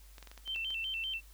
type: clicks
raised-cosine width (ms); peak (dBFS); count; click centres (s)
0.2; -32; 8; 0.182 / 0.227 / 0.273 / 0.315 / 0.377 / 0.477 / 0.561 / 0.705
type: tone with vibrato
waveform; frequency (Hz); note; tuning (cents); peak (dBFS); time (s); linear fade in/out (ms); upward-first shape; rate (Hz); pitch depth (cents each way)
sine; 2889; F#7; -42; -34; 0.45-1.21; 50; square; 5.1; 130
effects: added 50 Hz sine -53 dBFS peak until 1.33 s + white hiss -62 dBFS RMS until 1.33 s